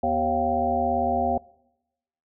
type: harmonic tone with a mistuned harmonic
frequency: 77.78 Hz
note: D#2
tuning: in tune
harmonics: 1 / 3 / 5 / 7 / 9 / 10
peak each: -34 / -29 / -33 / -28 / -24 / -27 dBFS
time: 0.03-1.38 s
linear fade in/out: 5 ms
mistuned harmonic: 3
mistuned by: +64 cents
effects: noise-tail reverb RT60 0.9 s tail -23 dB re dry